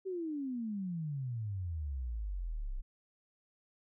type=exponential sweep; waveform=sine; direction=down; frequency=390 to 30.26 Hz; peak=-35 dBFS; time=0.05-2.82 s; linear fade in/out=20 ms; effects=none